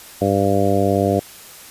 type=harmonic tone; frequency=98.9 Hz; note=G2; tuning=16 cents sharp; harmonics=1 / 2 / 3 / 4 / 5 / 6 / 7; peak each=-22 / -22 / -22 / -22 / -22 / -22 / -22 dBFS; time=0.21-1.2 s; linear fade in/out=10 ms; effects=white hiss -40 dBFS RMS until 1.7 s + resampled to 32000 Hz